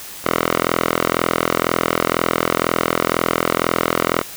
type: tone with band-pass filter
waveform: 5% pulse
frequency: 42.03 Hz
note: E1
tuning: 34 cents sharp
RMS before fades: -19 dBFS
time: 0.24-4.22 s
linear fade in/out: 10 ms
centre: 1200 Hz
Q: 0.78
effects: white hiss -34 dBFS RMS until 4.36 s